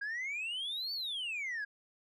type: exponential two-way sweep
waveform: sine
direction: up then down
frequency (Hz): 1608 to 4580 to 1608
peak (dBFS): -33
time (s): 0.01-1.65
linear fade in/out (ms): 10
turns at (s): 0.93
effects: tanh soft clip ceiling -34 dBFS